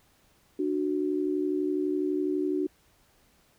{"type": "tone pair together", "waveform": "sine", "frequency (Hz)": [298, 370], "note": ["D4", "F#4"], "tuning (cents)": [25, 0], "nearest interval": "major third", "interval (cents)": 375, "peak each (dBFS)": -28, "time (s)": [0.59, 2.67], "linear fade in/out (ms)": 5, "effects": ["pink hiss -64 dBFS RMS until 3.58 s"]}